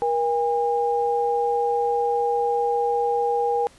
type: tone pair together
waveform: sine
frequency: 475.7 / 810.7 Hz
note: A#4 / G#5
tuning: +35 / -42 cents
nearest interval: major sixth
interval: 923 cents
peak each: -22 dBFS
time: 0.02-3.67 s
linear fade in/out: 0 ms
effects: pink hiss -52 dBFS RMS until 3.78 s + resampled to 24000 Hz